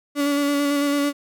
35% pulse tone with vibrato, 285.9 Hz, D4, 46 cents flat, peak -17 dBFS, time 0.15-1.13 s, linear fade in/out 50 ms, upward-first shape square, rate 9 Hz, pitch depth 16 cents each way, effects none

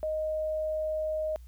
sine tone, 622.3 Hz, D#5, in tune, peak -28 dBFS, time 0.03-1.36 s, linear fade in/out 0 ms, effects added 60 Hz sine -45 dBFS peak until 1.47 s + white hiss -67 dBFS RMS until 1.47 s

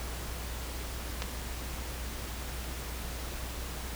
clicks, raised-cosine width 0.2 ms, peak -16 / -19 dBFS, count 2, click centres 1.221 / 1.225 s, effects added 60 Hz sine -38 dBFS peak until 3.95 s + pink hiss -41 dBFS RMS until 3.95 s

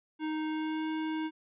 square tone with pitch glide, 311.1 to 314.4 Hz, D#4 to D#4, 0 to +18 cents, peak -32 dBFS, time 0.19-1.31 s, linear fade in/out 50 ms, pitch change +18 cents, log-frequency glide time 0.48-0.88 s, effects resampled to 8000 Hz

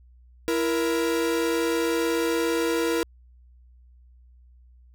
45% pulse tone pair together, 332.8 / 470.6 Hz, E4 / A#4, +17 / +16 cents, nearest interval tritone, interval 599 cents, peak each -25 dBFS, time 0.48-3.03 s, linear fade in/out 0 ms, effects added 61 Hz sine -50 dBFS peak until 4.94 s

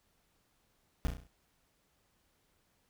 brown noise with echo, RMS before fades -29 dBFS, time 1.05-1.07 s, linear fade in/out 0 ms, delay 33 ms, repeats 6, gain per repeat -5 dB, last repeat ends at 1.268 s, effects pink hiss -74 dBFS RMS until 2.89 s

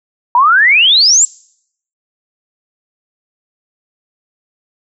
sine exponential sweep, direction up, 932 to 7690 Hz, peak -5 dBFS, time 0.35-1.25 s, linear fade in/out 2 ms, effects noise-tail reverb RT60 0.7 s tail -25 dB re dry

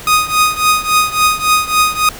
sawtooth tone with tremolo, 1244.5 Hz, D#6, in tune, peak -3 dBFS, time 0.07-2.09 s, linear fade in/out 2 ms, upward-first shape triangle, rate 3.6 Hz, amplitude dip 90%, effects pink hiss -31 dBFS RMS until 2.19 s

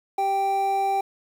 triangle tone pair together, 392 / 784 Hz, G4 / G5, 0 / 0 cents, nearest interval octave, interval 1200 cents, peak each -28 / -19 dBFS, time 0.18-1.01 s, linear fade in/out 5 ms, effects 8-bit

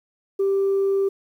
sine tone, 392 Hz, G4, in tune, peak -16 dBFS, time 0.39-1.09 s, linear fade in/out 10 ms, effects tanh soft clip ceiling -15 dBFS + 9-bit

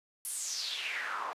pink noise with band-pass filter sweep, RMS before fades -37 dBFS, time 0.25-1.33 s, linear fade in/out 0 ms, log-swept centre 11000 to 860 Hz, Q 4.5, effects high-pass 400 Hz 12 dB/octave + resampled to 32000 Hz

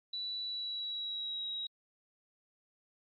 sine tone with pitch glide, 3951 to 3832 Hz, B7 to A#7, 0 to +47 cents, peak -36 dBFS, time 0.13-1.67 s, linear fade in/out 5 ms, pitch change -53 cents, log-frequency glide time 0.43-1.46 s, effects AAC 48 kbps

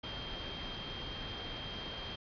sine tone in noise, 3186 Hz, G7, 27 cents sharp, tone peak -44 dBFS, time 0.03-2.16 s, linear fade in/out 10 ms, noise pink, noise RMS -43 dBFS, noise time 0.03-2.16 s, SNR -4 dB, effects resampled to 11025 Hz

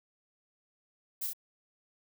violet noise with echo, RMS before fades -35 dBFS, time 1.21-1.27 s, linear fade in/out 10 ms, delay 32 ms, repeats 2, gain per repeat -2 dB, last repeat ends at 1.334 s, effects none

